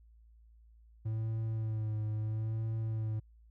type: tone with vibrato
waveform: triangle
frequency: 109.6 Hz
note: A2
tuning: 6 cents flat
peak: -30 dBFS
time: 1.05-3.2 s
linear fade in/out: 10 ms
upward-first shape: sine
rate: 0.75 Hz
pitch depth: 33 cents each way
effects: added 56 Hz sine -57 dBFS peak until 3.5 s